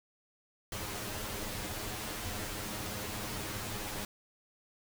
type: noise with comb filter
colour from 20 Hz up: pink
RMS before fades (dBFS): -39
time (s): 0.72-4.05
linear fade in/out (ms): 2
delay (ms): 9.6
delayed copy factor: +0.85
effects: none